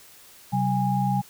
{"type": "tone cluster", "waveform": "sine", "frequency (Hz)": [130.7, 190.3, 819], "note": ["C3", "F#3", "G#5"], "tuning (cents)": [-1, 49, -24], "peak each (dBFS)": -25, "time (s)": [0.52, 1.22], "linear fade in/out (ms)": 20, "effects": ["white hiss -50 dBFS RMS until 1.29 s"]}